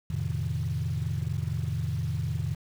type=chord; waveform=sine; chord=F dominant seventh; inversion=none; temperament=equal with one note detuned; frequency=87.31 / 111.28 / 130.81 / 155.56 Hz; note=F2 / A2 / C3 / Eb3; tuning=0 / +20 / 0 / 0 cents; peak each=-32 dBFS; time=0.1-2.55 s; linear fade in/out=5 ms; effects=tanh soft clip ceiling -20 dBFS + 8-bit